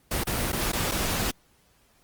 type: noise with dropouts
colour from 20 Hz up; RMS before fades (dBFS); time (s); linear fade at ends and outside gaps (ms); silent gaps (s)
pink; -27; 0.11-1.31; 5; 0.237-0.269 / 0.52-0.528 / 0.72-0.731 / 0.914-0.918
effects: pink hiss -63 dBFS RMS until 2.03 s + Opus 24 kbps